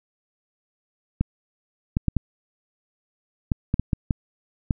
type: clicks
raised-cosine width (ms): 5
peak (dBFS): -8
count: 10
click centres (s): 1.21 / 1.969 / 2.083 / 2.167 / 3.518 / 3.741 / 3.796 / 3.932 / 4.108 / 4.708
effects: none